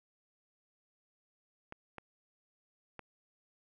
clicks, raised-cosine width 0.5 ms, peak -29 dBFS, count 3, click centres 1.724 / 1.983 / 2.993 s, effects none

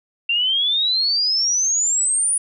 sine exponential sweep, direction up, 2734 to 9800 Hz, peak -16 dBFS, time 0.29-2.38 s, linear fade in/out 5 ms, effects none

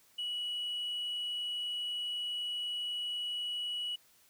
sine tone, 2932 Hz, F#7, 16 cents flat, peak -32 dBFS, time 0.18-3.96 s, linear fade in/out 10 ms, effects tanh soft clip ceiling -32 dBFS + white hiss -65 dBFS RMS until 4.29 s

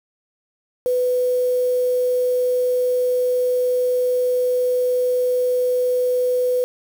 sine tone with quantisation, 498.4 Hz, B4, 16 cents sharp, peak -16 dBFS, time 0.86-6.64 s, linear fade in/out 0 ms, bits 6, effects none

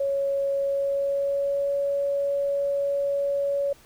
sine tone with pitch glide, 554.4 to 562.1 Hz, C#5 to C#5, 0 to +24 cents, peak -22 dBFS, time 0-3.73 s, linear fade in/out 5 ms, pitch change +24 cents, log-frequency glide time 0.58-1.73 s, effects pink hiss -54 dBFS RMS until 3.85 s

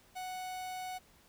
45% pulse tone, 740 Hz, F#5, in tune, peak -39 dBFS, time 0.15-0.99 s, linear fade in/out 20 ms, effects pink hiss -64 dBFS RMS until 1.28 s

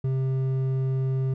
sine tone with hard clipping, 132.2 Hz, C3, 18 cents sharp, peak -24 dBFS, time 0.04-1.34 s, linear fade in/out 5 ms, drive 6 dB, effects none

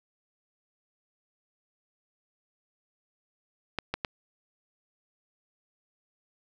clicks, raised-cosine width 0.3 ms, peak -13 dBFS, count 3, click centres 3.787 / 3.94 / 4.048 s, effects none

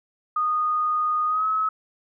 sine tone with pitch glide, 1234 to 1285.7 Hz, D#6 to E6, -15 to -44 cents, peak -20 dBFS, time 0.36-1.69 s, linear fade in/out 5 ms, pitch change +71 cents, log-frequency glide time 1.27-1.46 s, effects none

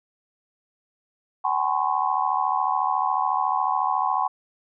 sine tone cluster, 763 / 837 / 1013 / 1087 Hz, G5 / G#5 / B5 / C#6, -47 / +13 / +44 / -34 cents, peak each -26 dBFS, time 1.44-4.28 s, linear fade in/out 10 ms, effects none

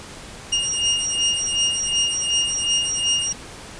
25% pulse beating tone pair, 2839 / 2841.7 Hz, F7 / F7, +28 / +29 cents, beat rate 2.7 Hz, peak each -18 dBFS, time 0.52-3.33 s, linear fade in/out 10 ms, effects pink hiss -38 dBFS RMS until 3.79 s + resampled to 22050 Hz

